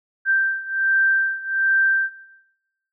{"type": "beating tone pair", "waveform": "sine", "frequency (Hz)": [1568, 1569.3], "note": ["G6", "G6"], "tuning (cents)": [0, 1], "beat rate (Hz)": 1.3, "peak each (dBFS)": [-19, -21], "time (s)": [0.25, 2.1], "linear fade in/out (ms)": 50, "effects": ["noise-tail reverb RT60 1.0 s tail -19 dB re dry"]}